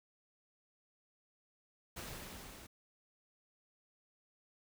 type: noise with level ramp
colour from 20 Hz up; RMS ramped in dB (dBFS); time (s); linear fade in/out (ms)
pink; -45 to -54; 1.96-2.67; 10
effects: none